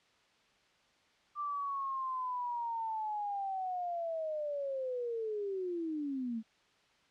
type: linear sweep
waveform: sine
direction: down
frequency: 1184 to 216 Hz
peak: -34 dBFS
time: 1.35-6.43 s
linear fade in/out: 50 ms
effects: white hiss -68 dBFS RMS until 7.1 s + low-pass 4000 Hz 12 dB/octave